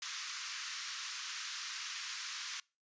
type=band-pass noise; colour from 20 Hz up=white; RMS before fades=-43 dBFS; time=0.02-2.6 s; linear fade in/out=2 ms; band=1100 to 6700 Hz; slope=48 dB/octave; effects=noise-tail reverb RT60 0.3 s tail -25 dB re dry + resampled to 16000 Hz